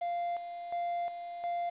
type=tone with tremolo; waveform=triangle; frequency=695 Hz; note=F5; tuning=9 cents flat; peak=-29 dBFS; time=0.01-1.7 s; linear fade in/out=10 ms; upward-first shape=square; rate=1.4 Hz; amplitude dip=60%; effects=resampled to 8000 Hz + 10-bit